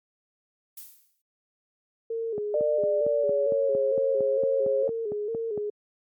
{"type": "noise with exponential decay", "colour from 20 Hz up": "violet", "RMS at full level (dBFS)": -38, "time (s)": [0.77, 1.22], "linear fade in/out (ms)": 5, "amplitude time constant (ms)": 96}
{"type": "tone with vibrato", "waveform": "sine", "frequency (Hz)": 435.9, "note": "A4", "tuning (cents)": -16, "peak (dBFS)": -27, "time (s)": [2.1, 5.7], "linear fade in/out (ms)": 5, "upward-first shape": "square", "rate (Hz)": 2.2, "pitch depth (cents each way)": 78}
{"type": "click train", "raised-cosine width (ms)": 2, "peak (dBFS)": -20, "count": 15, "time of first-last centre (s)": [2.38, 5.576], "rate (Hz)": 4.38}
{"type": "tone with pitch glide", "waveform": "sine", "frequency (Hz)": [599, 539.8], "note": ["D5", "C#5"], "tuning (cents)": [34, -46], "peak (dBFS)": -22, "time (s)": [2.54, 4.88], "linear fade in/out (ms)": 2, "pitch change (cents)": -180, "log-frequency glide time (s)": [2.85, 3.86]}
{"effects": ["high-pass 150 Hz 12 dB/octave", "MP3 96 kbps"]}